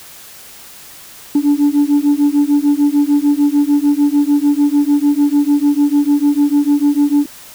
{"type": "beating tone pair", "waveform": "sine", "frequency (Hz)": [286.2, 292.9], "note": ["D4", "D4"], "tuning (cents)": [-45, -5], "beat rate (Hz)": 6.7, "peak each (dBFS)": -11, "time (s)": [1.35, 7.26], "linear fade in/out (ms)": 5, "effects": ["tanh soft clip ceiling -6 dBFS", "white hiss -37 dBFS RMS until 7.54 s"]}